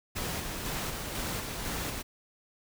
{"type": "noise with tremolo", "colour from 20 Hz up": "pink", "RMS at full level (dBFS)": -34, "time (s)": [0.15, 2.03], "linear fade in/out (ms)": 20, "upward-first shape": "square", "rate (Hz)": 2, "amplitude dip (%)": 30, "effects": []}